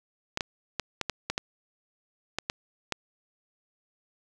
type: clicks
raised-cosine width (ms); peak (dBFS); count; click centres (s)
0.2; -11; 10; 0.374 / 0.408 / 0.797 / 1.013 / 1.097 / 1.3 / 1.379 / 2.386 / 2.499 / 2.923
effects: none